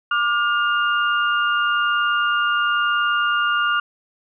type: tone cluster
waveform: sine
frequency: 1185 / 1426 / 2811 Hz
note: D6 / F6 / F7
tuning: +15 / +36 / +11 cents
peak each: -21 / -19 / -26 dBFS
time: 0.11-3.8 s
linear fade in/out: 5 ms
effects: none